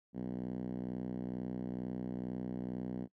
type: tone with band-pass filter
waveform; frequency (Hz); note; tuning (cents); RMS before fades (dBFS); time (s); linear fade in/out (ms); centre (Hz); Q
5% pulse; 62.2; B1; +13; -40; 0.13-3.08; 50; 210; 2.3
effects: noise-tail reverb RT60 0.1 s tail -24 dB re dry